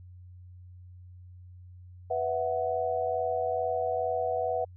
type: chord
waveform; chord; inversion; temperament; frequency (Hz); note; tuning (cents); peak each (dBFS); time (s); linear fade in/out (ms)
sine; B suspended fourth; none; just; 493.9 / 658.5 / 740.8; B4 / E5 / F#5; 0 / -2 / +2; -31; 2.1-4.65; 10
effects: added 90 Hz sine -46 dBFS peak until 4.76 s